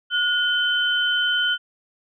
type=tone pair together; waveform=sine; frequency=1449 / 3070 Hz; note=F#6 / G7; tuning=-37 / -37 cents; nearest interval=octave + minor second; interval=1300 cents; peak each=-21 dBFS; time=0.1-1.58 s; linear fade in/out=50 ms; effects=none